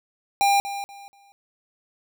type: tone with echo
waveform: square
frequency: 800 Hz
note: G5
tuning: 35 cents sharp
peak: -17 dBFS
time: 0.41-0.6 s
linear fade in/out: 0 ms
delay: 240 ms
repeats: 3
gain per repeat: -12 dB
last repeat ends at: 1.32 s
effects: none